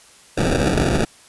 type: noise with sample-and-hold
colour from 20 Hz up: violet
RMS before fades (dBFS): -18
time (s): 0.37-1.05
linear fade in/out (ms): 10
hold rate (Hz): 1050
effects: white hiss -48 dBFS RMS until 1.28 s + resampled to 24000 Hz